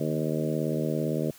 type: harmonic tone with a mistuned harmonic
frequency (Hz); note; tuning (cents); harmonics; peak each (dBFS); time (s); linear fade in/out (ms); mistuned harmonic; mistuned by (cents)
77.78; D#2; 0; 2 / 3 / 4 / 5 / 6 / 7 / 8; -30 / -32 / -33 / -34 / -35 / -35 / -36; 0-1.31; 5; 2; -37
effects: white hiss -52 dBFS RMS until 1.38 s